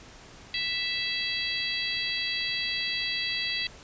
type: harmonic tone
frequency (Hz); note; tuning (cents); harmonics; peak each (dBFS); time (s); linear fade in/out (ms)
659.3; E5; 0; 3 / 4 / 5 / 6 / 7; -34 / -34 / -34 / -34 / -34; 0.54-3.67; 2
effects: pink hiss -49 dBFS RMS until 3.83 s + resampled to 16000 Hz